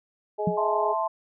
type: harmonic tone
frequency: 210 Hz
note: G#3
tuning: 19 cents sharp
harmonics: 2 / 3 / 4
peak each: -28 / -30 / -31 dBFS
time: 0.38-0.94 s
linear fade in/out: 20 ms
type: tone with exponential decay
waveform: sine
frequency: 177.8 Hz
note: F3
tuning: 31 cents sharp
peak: -18 dBFS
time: 0.47-0.58 s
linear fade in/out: 5 ms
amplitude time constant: 23 ms
type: chord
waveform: sine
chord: A minor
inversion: second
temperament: equal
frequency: 659.3 / 880 / 1046.5 Hz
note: E5 / A5 / C6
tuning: 0 / 0 / 0 cents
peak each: -28 dBFS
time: 0.57-1.08 s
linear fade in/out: 10 ms
effects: none